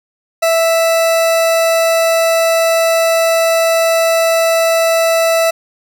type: tone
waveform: 40% pulse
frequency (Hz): 659.3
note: E5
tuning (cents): 0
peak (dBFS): -9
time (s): 0.42-5.51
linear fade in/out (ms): 10
effects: none